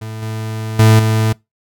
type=tone with level steps; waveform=40% pulse; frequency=110 Hz; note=A2; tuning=in tune; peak=-24 / -20 / -5 / -11 dBFS; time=0.01-1.33 s; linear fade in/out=10 ms; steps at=0.22 / 0.79 / 0.99 s; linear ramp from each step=5 ms; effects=noise-tail reverb RT60 0.2 s tail -24 dB re dry